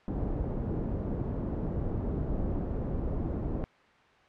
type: low-pass noise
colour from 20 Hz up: pink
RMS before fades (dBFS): -32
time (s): 0.08-3.64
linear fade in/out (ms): 0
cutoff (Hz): 420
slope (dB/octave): 12
effects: white hiss -59 dBFS RMS until 4.28 s + low-pass 2000 Hz 12 dB/octave